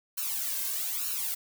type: noise with flanger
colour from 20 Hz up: blue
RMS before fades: -32 dBFS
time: 0.17-1.35 s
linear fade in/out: 10 ms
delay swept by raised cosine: 0.72 to 1.92 ms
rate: 1.1 Hz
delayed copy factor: +0.95
effects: none